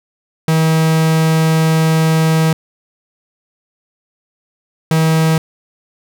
45% pulse tone pair in turn, 160 / 160 Hz, D#3 / D#3, +49 / +49 cents, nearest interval unison, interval 0 cents, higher neither, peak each -10 dBFS, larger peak neither, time 0.48-2.53 / 4.91-5.38 s, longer first, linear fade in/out 2 ms, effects none

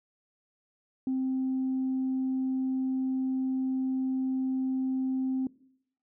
sine tone, 261.6 Hz, C4, in tune, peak -25 dBFS, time 1.07-5.47 s, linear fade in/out 2 ms, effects noise-tail reverb RT60 0.7 s tail -21 dB re dry + tanh soft clip ceiling -23 dBFS

